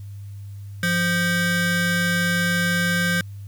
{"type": "ring-modulated tone", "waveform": "40% pulse", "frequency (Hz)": 696, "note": "F5", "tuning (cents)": -6, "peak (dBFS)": -15, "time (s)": [0.83, 3.21], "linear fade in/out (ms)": 2, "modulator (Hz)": 870, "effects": ["added 100 Hz sine -33 dBFS peak until 3.47 s", "white hiss -58 dBFS RMS until 3.47 s"]}